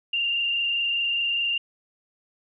sine tone with frequency modulation, 2794 Hz, F7, in tune, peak -22 dBFS, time 0.13-1.58 s, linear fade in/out 5 ms, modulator 24.9 Hz, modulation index 1.8, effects none

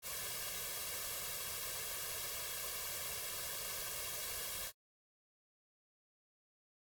white noise with comb filter, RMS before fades -42 dBFS, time 0.02-4.72 s, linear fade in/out 50 ms, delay 1.8 ms, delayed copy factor +0.85, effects AAC 64 kbps

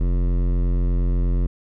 sine tone with hard clipping, 44.19 Hz, F1, 21 cents sharp, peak -19 dBFS, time 0-1.47 s, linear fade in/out 10 ms, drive 15 dB, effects none

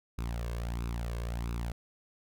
sawtooth tone with flanger, 58.27 Hz, A#1, in tune, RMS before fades -35 dBFS, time 0.18-1.72 s, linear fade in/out 5 ms, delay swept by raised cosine 0.78 to 1.88 ms, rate 1.5 Hz, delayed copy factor +0.65, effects none

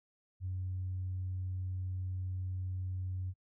sine tone, 92.5 Hz, F#2, in tune, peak -34 dBFS, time 0.4-3.34 s, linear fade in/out 50 ms, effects noise-tail reverb RT60 0.1 s tail -26 dB re dry + tanh soft clip ceiling -30 dBFS

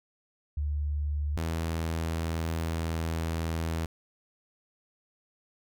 sine / sawtooth tone pair in turn, 73.42 / 81.78 Hz, D2 / E2, 0 / -13 cents, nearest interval major second, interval 187 cents, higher second, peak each -27 / -25 dBFS, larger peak second, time 0.57-1.37 / 1.37-3.86 s, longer second, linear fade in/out 5 ms, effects none

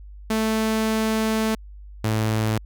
sawtooth tone pair in turn, 220 / 109.33 Hz, A3 / A2, 0 / -11 cents, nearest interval octave, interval 1211 cents, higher first, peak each -16 dBFS, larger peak neither, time 0.3-1.55 / 2.04-2.58 s, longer first, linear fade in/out 5 ms, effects added 50 Hz sine -38 dBFS peak until 2.65 s

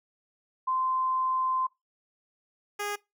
sine / 10% pulse tone pair in turn, 1037 / 411.5 Hz, C6 / G#4, -16 / -16 cents, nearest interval octave + major third, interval 1600 cents, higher first, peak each -25 / -22 dBFS, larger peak second, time 0.67-1.67 / 2.79-2.96 s, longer first, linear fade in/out 10 ms, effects noise-tail reverb RT60 0.2 s tail -21 dB re dry

